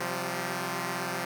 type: chord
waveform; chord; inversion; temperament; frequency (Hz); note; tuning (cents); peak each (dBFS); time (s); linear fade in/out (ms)
5% pulse; C suspended fourth; none; equal with one note detuned; 130.81 / 174.61 / 192.3; C3 / F3 / G3; 0 / 0 / -33; -25 / -22 / -25; 0-1.25; 5
effects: none